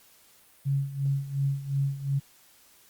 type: tone with tremolo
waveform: sine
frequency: 138.59 Hz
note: C#3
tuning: in tune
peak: -22 dBFS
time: 0.65-2.2 s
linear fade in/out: 20 ms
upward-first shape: sine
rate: 2.8 Hz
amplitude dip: 80%
effects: white hiss -58 dBFS RMS until 2.89 s + Opus 48 kbps